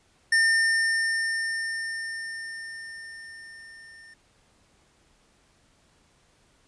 square tone with level ramp, 1810 Hz, A6, 48 cents sharp, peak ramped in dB -18 to -48 dBFS, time 0.32-4.14 s, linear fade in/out 5 ms, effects pink hiss -63 dBFS RMS until 6.67 s + resampled to 22050 Hz

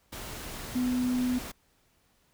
sine tone in noise, 250 Hz, B3, 21 cents sharp, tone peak -25 dBFS, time 0.75-1.39 s, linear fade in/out 10 ms, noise pink, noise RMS -40 dBFS, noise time 0.12-1.52 s, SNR +12 dB, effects pink hiss -68 dBFS RMS until 2.33 s

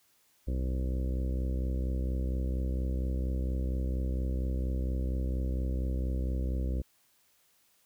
harmonic tone, 64.3 Hz, C2, 30 cents flat, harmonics 1 / 2 / 3 / 4 / 5 / 6 / 7 / 8 / 9, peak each -29 / -40 / -41 / -43 / -44 / -49 / -50 / -47 / -53 dBFS, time 0.47-6.82 s, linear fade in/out 10 ms, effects white hiss -68 dBFS RMS until 7.85 s

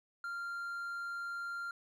triangle tone, 1390 Hz, F6, 9 cents flat, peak -36 dBFS, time 0.24-1.71 s, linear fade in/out 2 ms, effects none

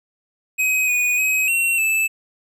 square tone with pitch steps, 2527 / 2470 / 2536 / 2728 / 2628 Hz, D#7 / D#7 / D#7 / F7 / E7, +26 / -13 / +32 / -41 / -6 cents, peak -17 dBFS, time 0.58-2.08 s, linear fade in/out 20 ms, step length 300 ms, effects none

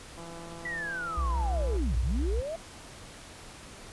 click train, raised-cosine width 1 ms, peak -32 dBFS, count 268, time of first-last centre 0.18-1.769 s, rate 168 Hz
sine linear two-way sweep, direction down then up, 1975.5 to 53.3 to 676 Hz, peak -32 dBFS, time 0.65-2.56 s, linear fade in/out 5 ms, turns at 1.99 s
sine tone with vibrato, 61.1 Hz, B1, 18 cents flat, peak -26 dBFS, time 1.17-2.41 s, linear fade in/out 10 ms, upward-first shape sine, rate 5.9 Hz, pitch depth 120 cents each way
effects pink hiss -47 dBFS RMS until 3.92 s + resampled to 24000 Hz

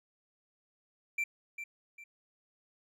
triangle tone with echo, 2349 Hz, D7, in tune, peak -28 dBFS, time 1.18-1.24 s, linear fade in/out 5 ms, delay 400 ms, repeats 2, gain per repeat -9 dB, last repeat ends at 2.04 s, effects none

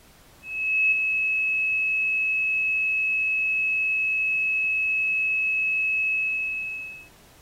sine tone with ADSR envelope, 2581 Hz, E7, 37 cents flat, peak -16 dBFS, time 0.42-7.1 s, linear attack 500 ms, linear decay 9 ms, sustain -5 dB, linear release 980 ms, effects pink hiss -54 dBFS RMS until 7.41 s + AAC 48 kbps

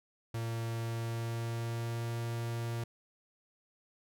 45% pulse tone with pitch glide, 114.9 to 116.84 Hz, A#2 to A#2, -25 to +4 cents, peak -34 dBFS, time 0.34-2.84 s, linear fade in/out 5 ms, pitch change +29 cents, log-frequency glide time 0.7-2.11 s, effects none

